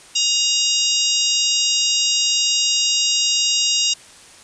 harmonic tone with a mistuned harmonic, 941 Hz, A#5, 16 cents sharp, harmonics 3 / 4 / 5 / 6 / 7 / 8, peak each -21 / -22 / -23 / -24 / -24 / -25 dBFS, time 0.15-3.94 s, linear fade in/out 10 ms, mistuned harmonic 5, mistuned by +53 cents, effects white hiss -44 dBFS RMS until 4.43 s + resampled to 22050 Hz

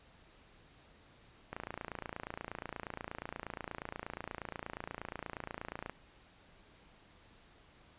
click train, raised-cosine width 0.5 ms, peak -25 dBFS, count 125, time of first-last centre 1.53-5.896 s, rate 28.4 Hz, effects pink hiss -62 dBFS RMS until 7.98 s + resampled to 8000 Hz

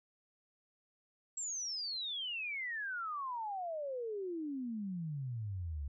sine exponential sweep, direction down, 7680 to 67.6 Hz, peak -37 dBFS, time 1.37-5.88 s, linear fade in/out 5 ms, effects none

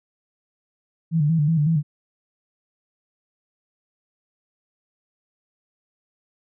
sine tone with vibrato, 155.56 Hz, D#3, in tune, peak -16 dBFS, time 1.11-1.83 s, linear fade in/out 50 ms, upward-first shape square, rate 5.4 Hz, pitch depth 88 cents each way, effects none

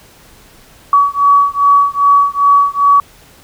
sine beating tone pair, 1133 / 1135.5 Hz, C#6 / C#6, +37 / +41 cents, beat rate 2.5 Hz, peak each -10 dBFS, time 0.93-3 s, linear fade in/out 2 ms, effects pink hiss -43 dBFS RMS until 3.43 s

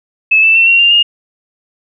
sine tone with pitch steps, 2603 / 2648 / 2695 / 2742 / 2790 / 2839 Hz, E7 / E7 / E7 / F7 / F7 / F7, -22 / +7 / +38 / -32 / -2 / +28 cents, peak -5 dBFS, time 0.31-1.03 s, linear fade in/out 10 ms, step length 120 ms, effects none

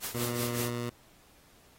white noise with tremolo, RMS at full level -34 dBFS, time 0-0.72 s, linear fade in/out 50 ms, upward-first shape triangle, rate 5.3 Hz, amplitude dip 85%
15% pulse tone, 120 Hz, B2, 49 cents flat, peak -26 dBFS, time 0.14-0.9 s, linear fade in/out 10 ms
effects pink hiss -61 dBFS RMS until 1.78 s + AAC 48 kbps

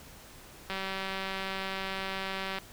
click train, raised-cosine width 0.3 ms, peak -19 dBFS, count 363, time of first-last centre 0.7-2.585 s, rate 192 Hz, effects pink hiss -51 dBFS RMS until 2.72 s

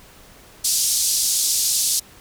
pink band-pass noise, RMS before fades -20 dBFS, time 0.64-2 s, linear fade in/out 10 ms, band 4700 to 12000 Hz, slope 24 dB/octave, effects pink hiss -47 dBFS RMS until 2.2 s

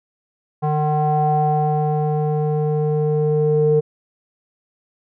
square tone with low-pass filter sweep, 151.3 Hz, D#3, 48 cents flat, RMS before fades -18 dBFS, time 0.62-3.81 s, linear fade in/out 20 ms, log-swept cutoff 870 to 470 Hz, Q 6.8, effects none

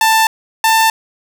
sawtooth tone pair in turn, 887 / 891.2 Hz, A5 / A5, +14 / +22 cents, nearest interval unison, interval 8 cents, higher second, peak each -5 dBFS, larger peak neither, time 0.01-0.27 / 0.64-0.9 s, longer neither, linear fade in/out 2 ms, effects none

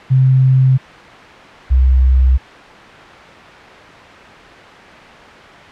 sine tone pair in turn, 131 / 64.56 Hz, C3 / C2, +2 / -23 cents, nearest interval octave, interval 1225 cents, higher first, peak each -7 dBFS, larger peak neither, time 0.1-0.78 / 1.7-2.38 s, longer neither, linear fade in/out 20 ms, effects white hiss -35 dBFS RMS until 5.71 s + low-pass 2000 Hz 12 dB/octave

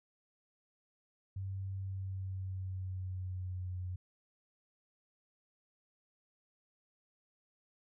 sine tone with pitch glide, 96.3 to 91 Hz, G2 to F#2, -30 to -28 cents, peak -37 dBFS, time 1.36-3.96 s, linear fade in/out 5 ms, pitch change -98 cents, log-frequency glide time 1.76-3.77 s, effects none

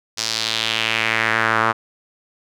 sawtooth tone with band-pass filter sweep, 112.1 Hz, A2, 33 cents sharp, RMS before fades -20 dBFS, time 0.17-1.73 s, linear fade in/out 20 ms, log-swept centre 5400 to 1200 Hz, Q 2.5, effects none

